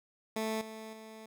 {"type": "tone with level steps", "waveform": "15% pulse", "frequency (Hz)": 219.9, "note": "A3", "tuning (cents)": -1, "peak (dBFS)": [-26, -37, -41], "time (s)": [0.36, 1.26], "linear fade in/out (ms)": 5, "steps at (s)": [0.61, 0.93], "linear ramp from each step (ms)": 2, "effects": []}